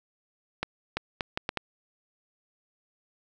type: accelerating click train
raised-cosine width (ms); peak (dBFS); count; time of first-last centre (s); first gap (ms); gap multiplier
0.3; -12; 6; 0.63-1.573; 340; 0.7
effects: none